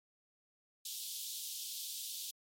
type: high-pass noise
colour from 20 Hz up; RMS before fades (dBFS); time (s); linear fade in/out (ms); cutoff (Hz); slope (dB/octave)
pink; -43; 0.85-2.31; 5; 3200; 48
effects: MP3 64 kbps